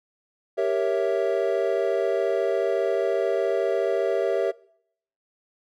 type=chord; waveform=triangle; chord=G diminished seventh; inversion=none; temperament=equal; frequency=392 / 466.2 / 554.4 / 659.3 Hz; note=G4 / Bb4 / Db5 / Fb5; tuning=0 / 0 / 0 / 0 cents; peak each=-24 / -25 / -25 / -24 dBFS; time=0.57-4.52 s; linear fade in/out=20 ms; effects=noise-tail reverb RT60 0.7 s tail -23 dB re dry